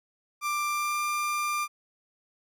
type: tone with pitch glide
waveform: 30% pulse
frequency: 1183 to 1193.3 Hz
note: D6 to D6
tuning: +12 to +27 cents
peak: -24 dBFS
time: 0.41-1.68 s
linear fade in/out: 50 ms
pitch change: +15 cents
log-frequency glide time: 0.67-1.02 s
effects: none